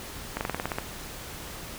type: slowing click train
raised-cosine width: 0.5 ms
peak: -13 dBFS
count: 9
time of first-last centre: 0.37-0.785 s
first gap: 39 ms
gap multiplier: 1.08
effects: pink hiss -40 dBFS RMS until 1.78 s

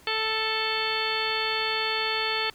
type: harmonic tone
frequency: 440 Hz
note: A4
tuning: in tune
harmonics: 1 / 2 / 3 / 4 / 5 / 6 / 7 / 8 / 10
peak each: -33 / -33 / -33 / -33 / -33 / -33 / -33 / -33 / -33 dBFS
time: 0.07-2.5 s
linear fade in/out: 2 ms
effects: pink hiss -54 dBFS RMS until 2.54 s + MP3 96 kbps

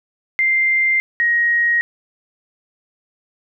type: tone pair in turn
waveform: sine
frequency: 2093 / 1884.7 Hz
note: C7 / A#6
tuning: 0 / +19 cents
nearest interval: major second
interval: 181 cents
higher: first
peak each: -13 dBFS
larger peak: neither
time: 0.39-1 / 1.2-1.81 s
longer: neither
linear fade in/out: 0 ms
effects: none

